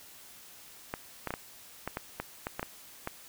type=clicks; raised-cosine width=0.5 ms; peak=-18 dBFS; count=11; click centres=0.939 / 1.273 / 1.306 / 1.339 / 1.876 / 1.971 / 2.2 / 2.469 / 2.595 / 2.629 / 3.074 s; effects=white hiss -52 dBFS RMS until 3.28 s